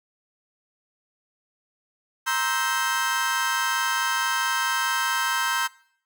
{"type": "chord", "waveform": "35% pulse", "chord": "C dominant seventh", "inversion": "third", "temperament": "just", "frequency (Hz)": [941.9, 1046.5, 1308.1, 1569.8], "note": ["Bb5", "C6", "E6", "G6"], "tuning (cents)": [18, 0, -14, 2], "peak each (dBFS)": [-27, -28, -28, -24], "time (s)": [2.26, 5.68], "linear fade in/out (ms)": 20, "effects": ["noise-tail reverb RT60 0.6 s tail -22 dB re dry"]}